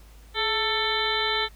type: harmonic tone with a mistuned harmonic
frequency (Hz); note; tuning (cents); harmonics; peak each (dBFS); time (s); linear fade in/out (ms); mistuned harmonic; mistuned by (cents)
443.1; A4; +12; 1 / 2 / 3 / 4 / 5 / 7 / 8 / 9; -31 / -31 / -31 / -31 / -31 / -31 / -31 / -31; 0.34-1.49; 50; 1; -64
effects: added 53 Hz sine -46 dBFS peak until 1.55 s + pink hiss -56 dBFS RMS until 1.55 s